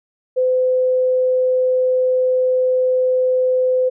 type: tone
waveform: sine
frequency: 510 Hz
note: C5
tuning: 44 cents flat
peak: -13 dBFS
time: 0.36-3.9 s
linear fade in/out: 20 ms
effects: none